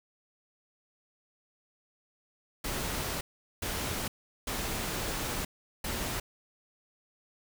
pink noise bursts at uneven times, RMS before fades -34 dBFS, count 4, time 2.64-3.21 / 3.62-4.08 / 4.47-5.45 / 5.84-6.2 s, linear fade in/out 5 ms, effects none

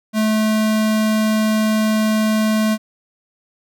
square tone, 216.7 Hz, A3, 26 cents flat, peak -15 dBFS, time 0.13-2.78 s, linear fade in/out 50 ms, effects none

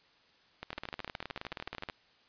two click trains, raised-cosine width 0.3 ms, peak -22 / -23 dBFS, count 23 / 18, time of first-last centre 0.73-1.888 / 0.63-1.899 s, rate 19 / 13.4 Hz, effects white hiss -65 dBFS RMS until 2.28 s + resampled to 11025 Hz

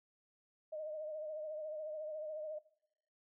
sine tone with vibrato, 617 Hz, D#5, 15 cents flat, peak -40 dBFS, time 0.72-2.59 s, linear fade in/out 10 ms, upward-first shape triangle, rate 14 Hz, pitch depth 55 cents each way, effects noise-tail reverb RT60 0.8 s tail -22 dB re dry

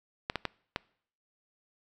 clicks, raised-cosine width 0.3 ms, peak -14 dBFS, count 4, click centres 0.299 / 0.357 / 0.453 / 0.761 s, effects noise-tail reverb RT60 0.6 s tail -24 dB re dry

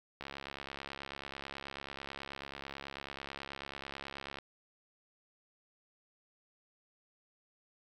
click train, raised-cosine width 0.3 ms, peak -26 dBFS, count 290, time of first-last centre 0.21-4.386 s, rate 69.2 Hz, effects 10-bit

